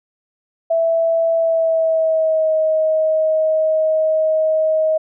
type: tone with pitch glide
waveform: sine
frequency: 660 to 630.2 Hz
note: E5 to D#5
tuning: +2 to +22 cents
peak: -13 dBFS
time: 0.7-4.98 s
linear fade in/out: 10 ms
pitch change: -80 cents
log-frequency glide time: 1.36-2.54 s
effects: none